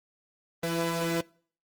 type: tone cluster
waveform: sawtooth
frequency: 168.3 / 333.8 / 499.7 Hz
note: E3 / E4 / B4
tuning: +36 / +22 / +20 cents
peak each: -27 dBFS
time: 0.63-1.21 s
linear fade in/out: 5 ms
effects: noise-tail reverb RT60 0.5 s tail -25 dB re dry + Opus 24 kbps